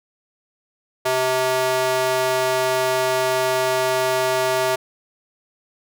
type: tone with high-pass filter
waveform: square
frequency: 129.2 Hz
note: C3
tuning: 21 cents flat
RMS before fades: -20 dBFS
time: 1.05-4.76 s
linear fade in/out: 10 ms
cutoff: 560 Hz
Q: 1.7
effects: none